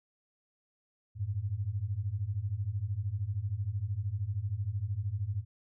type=beating tone pair; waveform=sine; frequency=93.6 / 106.6 Hz; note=F#2 / G#2; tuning=+20 / +46 cents; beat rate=13 Hz; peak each=-35 / -33 dBFS; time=1.15-5.45 s; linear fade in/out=50 ms; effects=none